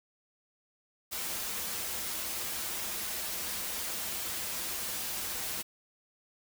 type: noise with comb filter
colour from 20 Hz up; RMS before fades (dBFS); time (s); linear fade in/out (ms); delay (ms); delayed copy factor
white; -36; 1.11-5.63; 20; 7.1; -0.6
effects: none